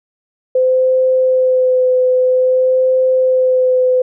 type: tone with vibrato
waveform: sine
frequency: 512 Hz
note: C5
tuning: 38 cents flat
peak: -9 dBFS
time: 0.55-4.02 s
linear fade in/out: 5 ms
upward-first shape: sine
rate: 0.51 Hz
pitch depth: 15 cents each way
effects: none